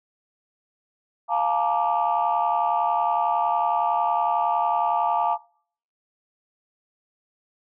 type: chord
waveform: sine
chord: Bb major seventh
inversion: second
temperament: equal with one note detuned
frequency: 698.5 / 861.4 / 932.3 / 1174.7 Hz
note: F5 / A5 / Bb5 / D6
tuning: 0 / -37 / 0 / 0 cents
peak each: -24 / -24 / -24 / -27 dBFS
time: 1.28-5.38 s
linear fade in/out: 50 ms
effects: noise-tail reverb RT60 0.6 s tail -25 dB re dry + tanh soft clip ceiling -12 dBFS